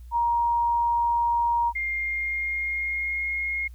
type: tone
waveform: sine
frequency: 943 Hz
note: A#5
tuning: 20 cents sharp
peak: -20 dBFS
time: 0.11-1.73 s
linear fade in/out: 50 ms
type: tone with pitch glide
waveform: sine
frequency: 2115 to 2148 Hz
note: C7 to C7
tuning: +18 to +45 cents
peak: -25 dBFS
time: 1.75-3.68 s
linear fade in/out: 10 ms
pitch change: +27 cents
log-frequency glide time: 1.93-3.29 s
effects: added 60 Hz sine -40 dBFS peak until 3.74 s + white hiss -65 dBFS RMS until 3.74 s